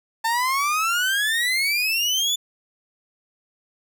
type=exponential sweep; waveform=30% pulse; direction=up; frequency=890 to 3520 Hz; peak=-17 dBFS; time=0.24-2.36 s; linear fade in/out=10 ms; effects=none